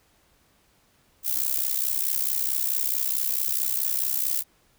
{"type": "noise with amplitude modulation", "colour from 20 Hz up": "violet", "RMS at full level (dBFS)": -22, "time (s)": [1.23, 4.44], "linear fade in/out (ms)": 50, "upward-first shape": "sine", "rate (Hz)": 64.6, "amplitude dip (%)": 85, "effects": ["pink hiss -63 dBFS RMS until 4.78 s"]}